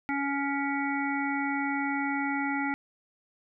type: harmonic tone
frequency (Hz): 280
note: C#4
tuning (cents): +18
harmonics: 1 / 3 / 5 / 7 / 8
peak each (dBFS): -30 / -33 / -36 / -35 / -37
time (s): 0.09-2.74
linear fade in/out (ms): 0
effects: none